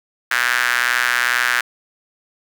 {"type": "tone with high-pass filter", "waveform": "sawtooth", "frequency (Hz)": 122.3, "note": "B2", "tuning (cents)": -16, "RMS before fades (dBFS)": -18, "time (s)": [0.31, 1.61], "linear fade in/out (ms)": 5, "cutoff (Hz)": 1600, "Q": 4.1, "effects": []}